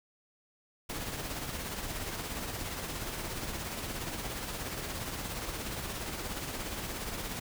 pink noise with tremolo, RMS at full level -36 dBFS, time 0.89-7.4 s, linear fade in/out 10 ms, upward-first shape triangle, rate 17 Hz, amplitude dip 45%, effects none

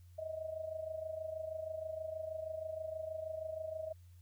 sine tone with amplitude modulation, 634 Hz, D#5, 32 cents sharp, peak -36 dBFS, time 0.18-3.93 s, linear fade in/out 10 ms, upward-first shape sine, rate 26.3 Hz, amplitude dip 70%, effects added 88 Hz sine -55 dBFS peak until 4.21 s + white hiss -74 dBFS RMS until 4.21 s

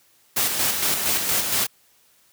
white noise with tremolo, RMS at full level -21 dBFS, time 0.36-1.67 s, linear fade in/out 10 ms, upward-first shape square, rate 4.3 Hz, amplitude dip 40%, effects white hiss -59 dBFS RMS until 2.32 s + high-pass 60 Hz 12 dB/octave

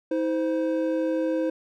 triangle tone pair together, 320.5 / 516.7 Hz, E4 / C5, -49 / -22 cents, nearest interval minor sixth, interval 827 cents, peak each -23 / -24 dBFS, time 0.11-1.5 s, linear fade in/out 5 ms, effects none

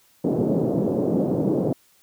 pink band-pass noise, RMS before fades -22 dBFS, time 0.24-1.73 s, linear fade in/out 5 ms, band 160 to 520 Hz, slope 24 dB/octave, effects white hiss -59 dBFS RMS until 2.02 s

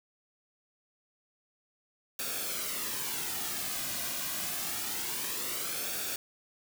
white noise with flanger, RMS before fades -35 dBFS, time 2.19-6.16 s, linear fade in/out 2 ms, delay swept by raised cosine 0.98 to 2.28 ms, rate 0.26 Hz, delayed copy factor -0.55, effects none

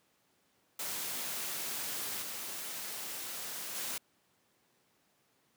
white noise with level steps, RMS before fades -38 / -41 / -38 dBFS, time 0.79-3.98 s, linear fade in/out 5 ms, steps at 2.22 / 3.75 s, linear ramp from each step 2 ms, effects pink hiss -72 dBFS RMS until 5.56 s + high-pass 150 Hz 12 dB/octave

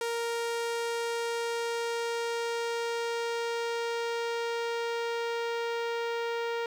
sawtooth tone with low-pass filter sweep, 466.2 Hz, A#4, in tune, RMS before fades -32 dBFS, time 0.01-6.66 s, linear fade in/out 2 ms, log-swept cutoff 11000 to 3500 Hz, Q 0.77, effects 10-bit

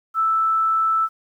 sine tone, 1318.5 Hz, E6, in tune, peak -16 dBFS, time 0.14-1.09 s, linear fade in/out 50 ms, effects 9-bit

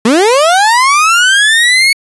30% pulse linear sweep, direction up, 207.7 to 2217 Hz, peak -3 dBFS, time 0.05-1.93 s, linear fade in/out 5 ms, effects resampled to 24000 Hz

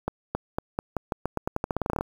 accelerating click train, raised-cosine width 1 ms, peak -12 dBFS, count 20, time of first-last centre 0.08-2.01 s, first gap 270 ms, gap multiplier 0.87, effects 7-bit

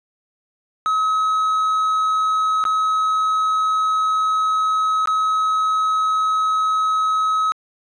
triangle tone with dropouts, 1279 Hz, D#6, 47 cents sharp, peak -14 dBFS, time 0.86-7.52 s, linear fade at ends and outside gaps 0 ms, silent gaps 2.64-2.652 / 5.057-5.074 s, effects resampled to 22050 Hz

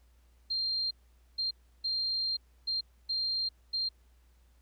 sine tone bursts at uneven times, 4186 Hz, C8, in tune, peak -29 dBFS, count 6, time 0.5-0.91 / 1.38-1.51 / 1.84-2.37 / 2.67-2.81 / 3.09-3.49 / 3.73-3.89 s, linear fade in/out 10 ms, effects added 60 Hz sine -60 dBFS peak until 4.61 s + pink hiss -72 dBFS RMS until 4.61 s

